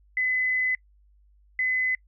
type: tone pair in turn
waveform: sine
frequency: 2018 / 2025 Hz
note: B6 / B6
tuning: +37 / +43 cents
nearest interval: unison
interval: 6 cents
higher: second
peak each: -22 dBFS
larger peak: neither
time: 0.17-0.75 / 1.59-1.95 s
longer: first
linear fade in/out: 2 ms
effects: noise-tail reverb RT60 0.1 s tail -25 dB re dry + added 50 Hz sine -56 dBFS peak until 2.07 s